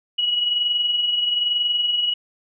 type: tone with amplitude modulation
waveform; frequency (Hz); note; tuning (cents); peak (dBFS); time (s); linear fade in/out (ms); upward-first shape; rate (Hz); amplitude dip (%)
sine; 2917; F#7; -25; -16; 0.18-2.14; 10; sine; 21.1; 45
effects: none